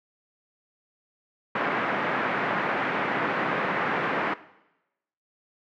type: band-pass noise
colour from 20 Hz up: white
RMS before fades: -27 dBFS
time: 1.55-4.34 s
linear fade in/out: 5 ms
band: 150 to 1900 Hz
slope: 24 dB/octave
effects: noise-tail reverb RT60 0.9 s tail -17 dB re dry